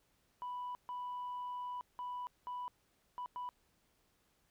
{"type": "tone bursts at uneven times", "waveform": "sine", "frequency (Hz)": 988, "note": "B5", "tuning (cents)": 0, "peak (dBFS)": -38, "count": 6, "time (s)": [[0.42, 0.75], [0.89, 1.81], [1.99, 2.27], [2.47, 2.68], [3.18, 3.26], [3.36, 3.49]], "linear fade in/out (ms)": 0, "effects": ["tanh soft clip ceiling -37 dBFS", "pink hiss -75 dBFS RMS until 4.5 s"]}